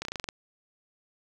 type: slowing click train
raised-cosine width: 0.2 ms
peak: -16 dBFS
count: 8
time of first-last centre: 0.02-0.288 s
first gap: 31 ms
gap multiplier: 1.07
effects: 9-bit